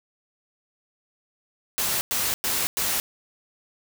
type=noise bursts; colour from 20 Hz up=white; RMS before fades=-25 dBFS; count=4; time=1.78-3 s; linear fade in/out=0 ms; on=230 ms; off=100 ms; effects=none